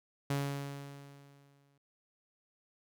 sawtooth tone with exponential decay, 140.6 Hz, C#3, 25 cents sharp, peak -26 dBFS, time 0.3-1.78 s, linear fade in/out 5 ms, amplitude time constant 320 ms, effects none

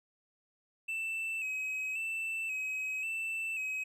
triangle tone with vibrato, 2600 Hz, E7, 24 cents flat, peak -32 dBFS, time 0.88-3.84 s, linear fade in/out 10 ms, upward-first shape square, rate 0.93 Hz, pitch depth 39 cents each way, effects none

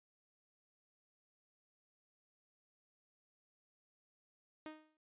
sawtooth tone with exponential decay, 310 Hz, D#4, 6 cents flat, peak -39 dBFS, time 4.66-4.97 s, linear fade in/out 1 ms, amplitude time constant 66 ms, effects noise-tail reverb RT60 0.1 s tail -17 dB re dry + resampled to 8000 Hz

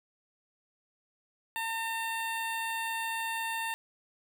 15% pulse tone with notch filter, 906 Hz, A#5, 50 cents flat, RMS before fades -34 dBFS, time 1.56-3.74 s, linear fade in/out 0 ms, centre 5500 Hz, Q 1.3, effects none

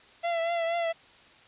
45% pulse tone with vibrato, 674 Hz, E5, 38 cents sharp, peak -26 dBFS, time 0.23-0.93 s, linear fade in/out 20 ms, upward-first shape triangle, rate 4.2 Hz, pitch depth 45 cents each way, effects white hiss -55 dBFS RMS until 1.47 s + resampled to 8000 Hz

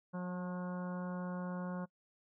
harmonic tone with a mistuned harmonic, 180.3 Hz, F#3, 45 cents flat, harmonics 1 / 2 / 3 / 4 / 5 / 6 / 7 / 8 / 9, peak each -38 / -53 / -46 / -55 / -52 / -51 / -61 / -53 / -66 dBFS, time 0.13-1.86 s, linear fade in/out 20 ms, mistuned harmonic 5, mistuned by -24 cents, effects noise-tail reverb RT60 0.1 s tail -25 dB re dry

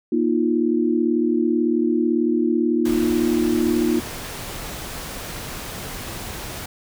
sine chord, Bb suspended fourth, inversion none, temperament equal with one note detuned, 237.6 / 311.1 / 349.2 Hz, Bb3 / Eb4 / F4, +33 / 0 / 0 cents, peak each -21 dBFS, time 0.12-4 s, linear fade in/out 5 ms
pink noise, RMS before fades -32 dBFS, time 2.85-6.66 s, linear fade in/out 5 ms
effects none

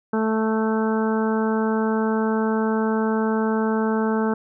harmonic tone, 220 Hz, A3, in tune, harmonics 1 / 2 / 3 / 4 / 5 / 6 / 7, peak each -21 / -24 / -33 / -29 / -35 / -33 / -34 dBFS, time 0.13-4.34 s, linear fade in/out 5 ms, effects none

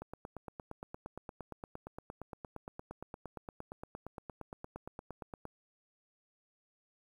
click train, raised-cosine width 1 ms, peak -29 dBFS, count 48, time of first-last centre 0.02-5.454 s, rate 8.65 Hz, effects 10-bit

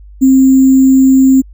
sine tone with sample-and-hold, 264.7 Hz, C4, 20 cents sharp, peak -3 dBFS, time 0.21-1.42 s, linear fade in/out 20 ms, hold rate 7350 Hz, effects added 50 Hz sine -32 dBFS peak until 1.53 s

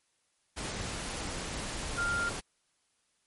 sine tone in noise, 1396.9 Hz, F6, in tune, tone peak -29 dBFS, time 1.97-2.3 s, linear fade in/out 20 ms, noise pink, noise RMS -37 dBFS, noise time 0.56-2.41 s, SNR +5 dB, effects white hiss -74 dBFS RMS until 3.26 s + MP3 48 kbps

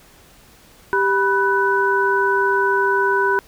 sine tone cluster, 393.9 / 982 / 1497 Hz, G4 / B5 / F#6, +8 / -10 / +20 cents, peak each -19 dBFS, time 0.93-3.39 s, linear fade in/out 0 ms, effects pink hiss -49 dBFS RMS until 3.47 s

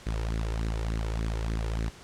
sawtooth tone with flanger, 55.2 Hz, A1, 6 cents sharp, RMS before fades -30 dBFS, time 0.06-1.9 s, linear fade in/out 10 ms, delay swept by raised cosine 0.47 to 2.27 ms, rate 3.4 Hz, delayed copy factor +0.7, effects pink hiss -49 dBFS RMS until 2.03 s + low-pass 8000 Hz 12 dB/octave

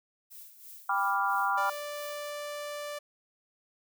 violet noise with tremolo, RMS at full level -47 dBFS, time 0.3-2.31 s, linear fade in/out 20 ms, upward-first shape sine, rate 3 Hz, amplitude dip 65%
sine chord, G dominant seventh, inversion none, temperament equal with one note detuned, 792.2 / 987.8 / 1174.7 / 1396.9 Hz, G5 / B5 / D6 / F6, +18 / 0 / 0 / 0 cents, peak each -31 dBFS, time 0.89-1.7 s, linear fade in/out 5 ms
sawtooth tone, 587.3 Hz, D5, in tune, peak -32 dBFS, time 1.57-2.99 s, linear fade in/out 10 ms
effects none

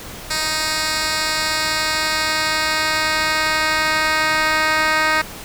10% pulse tone with band-pass filter sweep, 312 Hz, D#4, 5 cents sharp, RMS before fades -19 dBFS, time 0.3-5.22 s, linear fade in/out 10 ms, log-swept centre 5400 to 2200 Hz, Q 0.85, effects pink hiss -34 dBFS RMS until 5.44 s

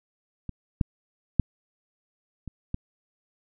clicks, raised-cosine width 5 ms, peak -21 / -9 / -6 / -24 / -16 dBFS, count 5, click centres 0.493 / 0.812 / 1.397 / 2.477 / 2.744 s, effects none

